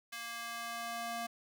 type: tone with high-pass filter sweep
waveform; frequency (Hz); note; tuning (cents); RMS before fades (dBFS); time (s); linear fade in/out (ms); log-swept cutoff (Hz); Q
square; 233.1; A#3; 0; -41; 0.12-1.27; 10; 1700 to 560; 1.1
effects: none